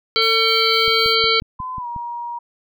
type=harmonic tone; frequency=449.9 Hz; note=A4; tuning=39 cents sharp; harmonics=1 / 3 / 5 / 7 / 9 / 10; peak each=-21 / -21 / -21 / -21 / -21 / -21 dBFS; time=0.16-1.4 s; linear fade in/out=0 ms
type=noise with tremolo; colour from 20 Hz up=blue; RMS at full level=-39 dBFS; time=0.22-1.15 s; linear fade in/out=0 ms; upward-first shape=square; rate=3.9 Hz; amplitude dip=35%
type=click train; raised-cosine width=5 ms; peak=-22 dBFS; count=7; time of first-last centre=0.88-1.963 s; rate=5.54 Hz
type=tone with pitch glide; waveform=sine; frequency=1018 to 949.8 Hz; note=C6 to A#5; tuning=-48 to +32 cents; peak=-25 dBFS; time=1.59-2.39 s; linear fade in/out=10 ms; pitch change=-120 cents; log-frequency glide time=1.78-1.87 s
effects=none